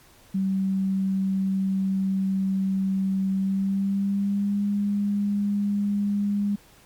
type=tone with pitch glide; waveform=sine; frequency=192.1 to 203.3 Hz; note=G3 to G#3; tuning=-35 to -37 cents; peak=-21 dBFS; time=0.34-6.56 s; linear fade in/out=10 ms; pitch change=+98 cents; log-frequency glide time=3.34-4.65 s; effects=pink hiss -54 dBFS RMS until 6.85 s + MP3 96 kbps